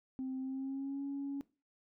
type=tone with pitch glide; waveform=sine; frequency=261.6 to 278.8 Hz; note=C4 to C#4; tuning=0 to +10 cents; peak=-35 dBFS; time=0.19-1.41 s; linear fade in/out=0 ms; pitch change=+110 cents; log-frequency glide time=0.39-1.03 s; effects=noise-tail reverb RT60 0.3 s tail -19 dB re dry + tanh soft clip ceiling -33 dBFS